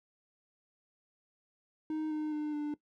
triangle tone with pitch steps, 311.1 / 306.1 / 301.2 / 296.4 Hz, D#4 / D#4 / D4 / D4, 0 / -28 / +44 / +16 cents, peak -30 dBFS, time 1.9-2.74 s, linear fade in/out 2 ms, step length 210 ms, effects noise-tail reverb RT60 0.1 s tail -18 dB re dry

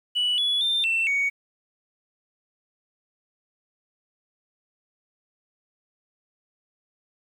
sine tone with pitch steps, 2953 / 3403 / 3589 / 2687 / 2237 Hz, F#7 / G#7 / A7 / E7 / C#7, -4 / +41 / +34 / +33 / +15 cents, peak -19 dBFS, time 0.15-1.3 s, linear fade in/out 20 ms, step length 230 ms, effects tanh soft clip ceiling -18 dBFS + 9-bit

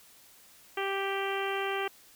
harmonic tone, 392 Hz, G4, in tune, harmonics 1 / 2 / 3 / 4 / 5 / 6 / 7 / 8, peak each -33 / -36 / -38 / -39 / -40 / -41 / -41 / -42 dBFS, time 0.77-1.88 s, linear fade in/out 5 ms, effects white hiss -57 dBFS RMS until 2.15 s

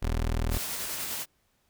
25% pulse tone, 40.23 Hz, E1, 41 cents flat, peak -22 dBFS, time 0.02-0.58 s, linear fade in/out 10 ms
white noise with tremolo, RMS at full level -33 dBFS, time 0.5-1.26 s, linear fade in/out 50 ms, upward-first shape sine, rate 10 Hz, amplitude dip 25%
effects pink hiss -71 dBFS RMS until 1.69 s

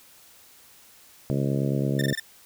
harmonic tone, 69 Hz, C#2, 7 cents flat, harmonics 2 / 3 / 4 / 5 / 6 / 7 / 8 / 9, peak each -25 / -29 / -31 / -33 / -35 / -36 / -37 / -38 dBFS, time 1.3-2.13 s, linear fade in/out 0 ms
sawtooth tone bursts, 1798 Hz, A6, 37 cents sharp, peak -24 dBFS, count 5, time 1.99-2.198 s, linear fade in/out 2 ms, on 24 ms, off 22 ms
effects white hiss -53 dBFS RMS until 2.45 s

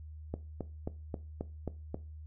click train, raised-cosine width 2 ms, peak -22 dBFS, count 7, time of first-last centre 0.34-1.944 s, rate 3.74 Hz, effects noise-tail reverb RT60 0.3 s tail -17 dB re dry + added 77 Hz sine -44 dBFS peak until 2.26 s

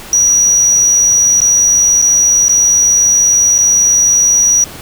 triangle tone with dropouts, 5800 Hz, F#8, 35 cents flat, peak -5 dBFS, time 0.13-4.64 s, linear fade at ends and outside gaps 1 ms, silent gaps 1.404-1.417 / 2.017-2.023 / 2.483-2.493 / 3.581-3.587 s, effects pink hiss -30 dBFS RMS until 4.81 s

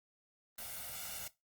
white noise with comb filter, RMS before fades -44 dBFS, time 0.58-1.28 s, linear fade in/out 5 ms, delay 1.4 ms, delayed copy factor +0.85, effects noise-tail reverb RT60 0.2 s tail -17 dB re dry + Opus 32 kbps

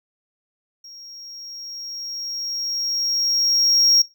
triangle tone with level ramp, 5588 Hz, F8, in tune, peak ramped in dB -38 to -10 dBFS, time 0.84-4.02 s, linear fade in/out 5 ms, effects noise-tail reverb RT60 0.2 s tail -18 dB re dry

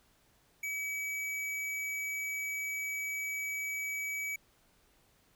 square tone, 2281 Hz, C#7, 49 cents sharp, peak -35 dBFS, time 0.63-4.36 s, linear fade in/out 5 ms, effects pink hiss -68 dBFS RMS until 5.35 s

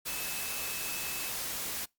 sine tone in noise, 2600 Hz, E7, 24 cents flat, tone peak -42 dBFS, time 0.07-1.3 s, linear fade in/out 20 ms, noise white, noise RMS -36 dBFS, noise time 0.05-1.86 s, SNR -9 dB, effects noise-tail reverb RT60 0.2 s tail -25 dB re dry + Opus 48 kbps

